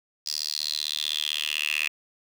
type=tone with high-pass filter sweep; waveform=10% pulse; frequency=75.7 Hz; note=D#2; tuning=47 cents flat; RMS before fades=-29 dBFS; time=0.26-1.88 s; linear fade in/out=5 ms; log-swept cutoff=5000 to 2500 Hz; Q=7.1; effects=none